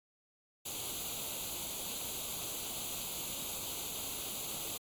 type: noise with comb filter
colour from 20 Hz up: white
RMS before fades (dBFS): -40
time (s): 0.65-4.78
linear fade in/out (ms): 10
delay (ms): 0.28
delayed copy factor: +0.8
effects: AAC 64 kbps